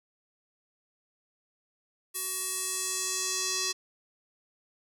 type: tone with band-pass filter sweep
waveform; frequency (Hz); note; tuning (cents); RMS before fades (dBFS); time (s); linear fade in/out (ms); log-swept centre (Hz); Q
square; 374.5; F#4; +21; -32; 2.14-3.73; 20; 11000 to 5500; 2
effects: none